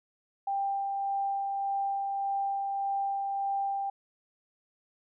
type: tone with tremolo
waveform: sine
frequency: 791 Hz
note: G5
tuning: 15 cents sharp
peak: -27 dBFS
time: 0.47-3.9 s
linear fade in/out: 5 ms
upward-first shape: sine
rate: 1.7 Hz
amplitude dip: 25%
effects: none